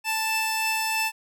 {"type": "tone pair together", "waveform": "sawtooth", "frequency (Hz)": [881.7, 2642], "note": ["A5", "E7"], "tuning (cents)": [3, 3], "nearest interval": "octave + perfect fifth", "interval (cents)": 1900, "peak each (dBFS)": -23, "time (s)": [0.04, 1.12], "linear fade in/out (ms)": 50, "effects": []}